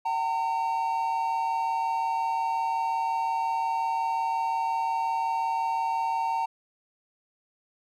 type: tone pair together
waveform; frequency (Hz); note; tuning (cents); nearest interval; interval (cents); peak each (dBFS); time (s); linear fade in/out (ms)
triangle; 766 / 911.6; G5 / A#5; -40 / -39; minor third; 301; -29 / -24; 0.05-6.46; 10
effects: none